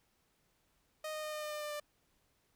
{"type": "tone with pitch steps", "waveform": "sawtooth", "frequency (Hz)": [620, 616.1, 612.2, 608.3, 604.4, 600.6, 596.8, 593], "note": ["D#5", "D#5", "D#5", "D#5", "D5", "D5", "D5", "D5"], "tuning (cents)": [-6, -17, -28, -39, 50, 39, 28, 17], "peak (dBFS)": -35, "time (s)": [1.04, 1.8], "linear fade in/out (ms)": 5, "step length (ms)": 95, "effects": ["pink hiss -75 dBFS RMS until 2.55 s"]}